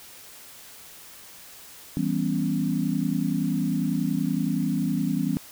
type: chord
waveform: sine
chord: C# half-diminished seventh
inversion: first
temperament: equal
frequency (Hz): 164.81 / 196 / 246.9 / 277.2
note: E3 / G3 / B3 / C#4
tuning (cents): 0 / 0 / 0 / 0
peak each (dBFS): -28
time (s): 1.97-5.37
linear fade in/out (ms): 0
effects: white hiss -46 dBFS RMS until 5.51 s